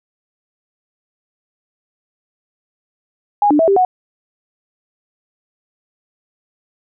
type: tone with pitch steps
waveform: sine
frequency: 823 / 296.4 / 653 / 394.5 / 736 Hz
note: G#5 / D4 / E5 / G4 / F#5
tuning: -16 / +16 / -17 / +11 / -9 cents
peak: -9 dBFS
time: 3.42-3.85 s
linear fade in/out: 2 ms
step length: 86 ms
effects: none